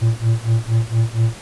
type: tone with tremolo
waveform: triangle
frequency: 113.9 Hz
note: A#2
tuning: 40 cents flat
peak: -9 dBFS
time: 0.01-1.36 s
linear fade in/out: 20 ms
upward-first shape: sine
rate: 4.3 Hz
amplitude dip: 95%
effects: pink hiss -37 dBFS RMS until 1.41 s + resampled to 24000 Hz